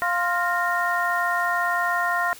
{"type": "harmonic tone with a mistuned harmonic", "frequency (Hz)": 350.3, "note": "F4", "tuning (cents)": 5, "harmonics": [2, 3, 4, 5], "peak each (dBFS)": [-26, -26, -26, -26], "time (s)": [0.02, 2.33], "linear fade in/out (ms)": 0, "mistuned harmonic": 5, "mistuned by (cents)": 89, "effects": ["white hiss -44 dBFS RMS until 2.39 s"]}